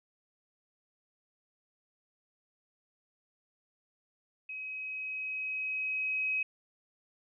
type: tone with level ramp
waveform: sine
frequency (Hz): 2540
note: D#7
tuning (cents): +35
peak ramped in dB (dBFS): -38 to -28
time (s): 4.49-6.43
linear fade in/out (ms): 5
effects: none